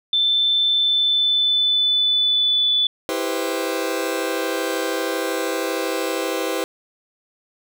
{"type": "tone with pitch glide", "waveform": "sine", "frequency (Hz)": [3539, 3474], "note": ["A7", "A7"], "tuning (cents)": [9, -23], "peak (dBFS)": -15, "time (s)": [0.13, 2.87], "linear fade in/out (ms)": 2, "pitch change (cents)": -32, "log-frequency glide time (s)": [0.67, 2.73]}
{"type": "chord", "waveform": "sawtooth", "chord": "C major seventh", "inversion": "first", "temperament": "just", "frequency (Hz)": [327, 392.4, 490.5, 523.3], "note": ["E4", "G4", "B4", "C5"], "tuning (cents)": [-14, 2, -12, 0], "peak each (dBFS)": -23, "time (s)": [3.09, 6.64], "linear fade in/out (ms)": 0}
{"effects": []}